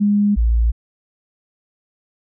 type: tone pair in turn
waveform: sine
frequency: 205.2 / 57.14 Hz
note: G#3 / A#1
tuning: -21 / -34 cents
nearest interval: octave + minor seventh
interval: 2213 cents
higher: first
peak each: -12 dBFS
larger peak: neither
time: 0-0.36 / 0.36-0.72 s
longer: neither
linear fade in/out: 20 ms
effects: none